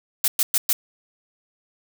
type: noise bursts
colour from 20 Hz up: blue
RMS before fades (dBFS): -19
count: 4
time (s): 0.24-0.73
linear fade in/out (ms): 2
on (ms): 40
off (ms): 110
effects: none